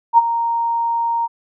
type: tone with ADSR envelope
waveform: sine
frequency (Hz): 930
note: A#5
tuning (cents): -4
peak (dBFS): -4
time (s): 0.13-1.28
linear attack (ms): 48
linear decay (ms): 27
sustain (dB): -12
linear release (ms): 32
effects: none